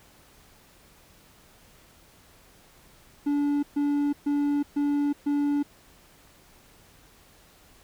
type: tone bursts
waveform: triangle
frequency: 288.4 Hz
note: D4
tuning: 31 cents flat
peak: -20 dBFS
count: 5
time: 3.26-5.63 s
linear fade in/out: 10 ms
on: 370 ms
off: 130 ms
effects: pink hiss -56 dBFS RMS until 7.83 s